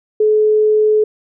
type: tone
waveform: sine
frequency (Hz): 428.2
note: A4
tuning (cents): -47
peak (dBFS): -9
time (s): 0.2-1.04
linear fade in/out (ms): 5
effects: none